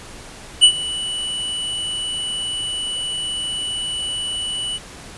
square tone with ADSR envelope, 2960 Hz, F#7, in tune, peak -5 dBFS, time 0.61-4.79 s, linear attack 28 ms, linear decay 78 ms, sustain -18 dB, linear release 34 ms, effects pink hiss -38 dBFS RMS until 5.17 s + resampled to 24000 Hz

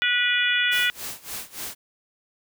harmonic tone, 488.5 Hz, B4, 19 cents flat, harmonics 3 / 4 / 5 / 6 / 7, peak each -24 / -25 / -26 / -27 / -27 dBFS, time 0.02-0.9 s, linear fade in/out 0 ms
white noise with tremolo, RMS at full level -32 dBFS, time 0.71-1.75 s, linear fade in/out 20 ms, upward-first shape sine, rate 3.5 Hz, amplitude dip 90%
effects none

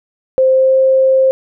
sine tone with pitch glide, 523 to 527.9 Hz, C5 to C5, -1 to +15 cents, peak -7 dBFS, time 0.38-1.31 s, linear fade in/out 0 ms, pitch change +16 cents, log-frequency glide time 0.5-0.77 s, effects none

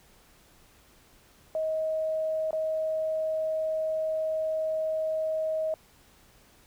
sine tone with dropouts, 632 Hz, D#5, 27 cents sharp, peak -26 dBFS, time 1.55-5.74 s, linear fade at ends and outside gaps 1 ms, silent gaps 2.508-2.53 s, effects pink hiss -59 dBFS RMS until 6.66 s

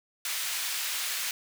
pink high-pass noise, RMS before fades -32 dBFS, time 0.25-1.31 s, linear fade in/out 2 ms, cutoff 2000 Hz, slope 12 dB/octave, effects none

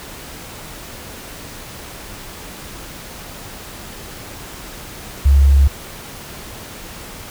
sine tone, 69.3 Hz, C#2, in tune, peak -7 dBFS, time 5.25-5.68 s, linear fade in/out 10 ms, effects pink hiss -34 dBFS RMS until 7.3 s

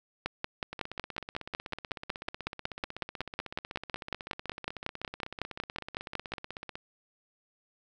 two click trains, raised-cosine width 0.3 ms, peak -23 / -15 dBFS, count 98 / 34, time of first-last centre 0.73-6.755 / 0.26-6.337 s, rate 16.1 / 5.43 Hz, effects none

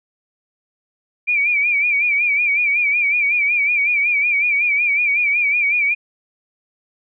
sine tone with vibrato, 2347 Hz, D7, 2 cents flat, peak -14 dBFS, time 1.27-5.95 s, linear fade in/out 20 ms, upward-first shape sine, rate 5.4 Hz, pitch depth 82 cents each way, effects none

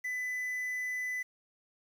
triangle tone with quantisation, 2000 Hz, B6, 21 cents sharp, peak -31 dBFS, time 0.04-1.23 s, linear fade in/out 10 ms, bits 9, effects none

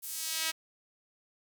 sawtooth tone with high-pass filter sweep, 321.2 Hz, E4, 45 cents flat, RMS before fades -35 dBFS, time 0.02-0.52 s, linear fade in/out 20 ms, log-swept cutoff 12000 to 2100 Hz, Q 0.71, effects none

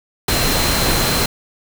sine tone in noise, 4118 Hz, C8, 28 cents flat, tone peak -24 dBFS, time 0.28-1.26 s, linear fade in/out 5 ms, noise pink, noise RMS -17 dBFS, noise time 0.28-1.26 s, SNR -10 dB, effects none

